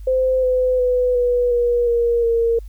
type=tone with pitch steps; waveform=sine; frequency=517 / 507.5 / 498.2 / 489.1 / 480.2 / 471.4 / 462.7 Hz; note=C5 / B4 / B4 / B4 / B4 / A#4 / A#4; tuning=-21 / +47 / +15 / -17 / -49 / +19 / -13 cents; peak=-14 dBFS; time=0.07-2.59 s; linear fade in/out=5 ms; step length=360 ms; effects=added 50 Hz sine -31 dBFS peak until 2.68 s + white hiss -59 dBFS RMS until 2.68 s